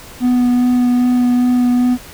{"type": "tone with vibrato", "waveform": "triangle", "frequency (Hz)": 246.9, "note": "B3", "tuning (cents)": 0, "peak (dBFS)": -8, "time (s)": [0.2, 1.98], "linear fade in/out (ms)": 50, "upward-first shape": "sine", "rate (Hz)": 2.5, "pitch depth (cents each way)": 11, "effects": ["pink hiss -36 dBFS RMS until 2.13 s"]}